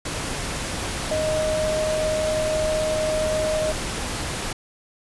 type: tone in noise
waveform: sine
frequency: 622.3 Hz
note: D#5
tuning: in tune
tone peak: -21 dBFS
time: 1.11-3.72 s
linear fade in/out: 5 ms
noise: pink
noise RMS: -28 dBFS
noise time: 0.05-4.53 s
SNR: +4 dB
effects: resampled to 24000 Hz